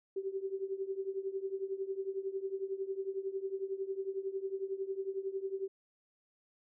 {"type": "tone with tremolo", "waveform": "sine", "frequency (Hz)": 387.2, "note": "G4", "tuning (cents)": -21, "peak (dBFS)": -31, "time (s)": [0.16, 5.68], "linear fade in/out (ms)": 5, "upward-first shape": "triangle", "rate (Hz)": 11, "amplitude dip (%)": 90, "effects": []}